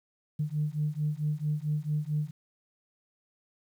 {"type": "beating tone pair", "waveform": "sine", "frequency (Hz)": [148.5, 153], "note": ["D3", "D#3"], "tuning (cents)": [20, -29], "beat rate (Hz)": 4.5, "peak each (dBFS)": -30, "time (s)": [0.39, 2.31], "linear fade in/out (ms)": 10, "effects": ["tanh soft clip ceiling -20 dBFS", "10-bit"]}